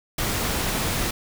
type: noise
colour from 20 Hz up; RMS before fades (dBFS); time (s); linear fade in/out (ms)
pink; -25; 0.18-1.11; 5
effects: none